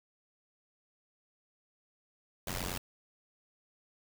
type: noise with amplitude modulation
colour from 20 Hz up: pink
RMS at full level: -33 dBFS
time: 2.47-2.78 s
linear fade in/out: 5 ms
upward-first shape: sine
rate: 89.9 Hz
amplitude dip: 100%
effects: none